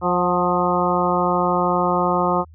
harmonic tone with a mistuned harmonic, 177.4 Hz, F3, 27 cents sharp, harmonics 1 / 2 / 3 / 4 / 5 / 6 / 7, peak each -24 / -24 / -24 / -24 / -24 / -24 / -24 dBFS, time 0.01-2.45 s, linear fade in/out 50 ms, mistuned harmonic 4, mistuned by +33 cents, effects added 80 Hz sine -42 dBFS peak until 2.54 s

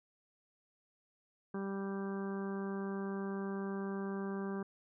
harmonic tone, 196 Hz, G3, in tune, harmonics 1 / 2 / 3 / 4 / 5 / 6 / 7 / 8, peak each -38 / -41 / -53 / -52 / -52 / -51 / -59 / -52 dBFS, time 1.54-4.63 s, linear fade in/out 5 ms, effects none

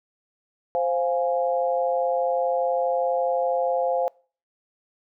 sine chord, F minor, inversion second, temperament equal, 523.3 / 698.5 / 830.6 Hz, C5 / F5 / Ab5, 0 / 0 / 0 cents, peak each -23 / -25 / -29 dBFS, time 0.75-4.08 s, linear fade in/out 0 ms, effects noise-tail reverb RT60 0.4 s tail -25 dB re dry

